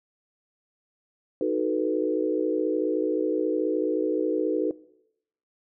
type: chord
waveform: sine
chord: B dominant seventh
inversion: first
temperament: equal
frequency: 311.1 / 370 / 440 / 493.9 Hz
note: D#4 / F#4 / A4 / B4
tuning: 0 / 0 / 0 / 0 cents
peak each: -28 dBFS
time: 1.41-4.71 s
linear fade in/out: 2 ms
effects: noise-tail reverb RT60 0.8 s tail -20 dB re dry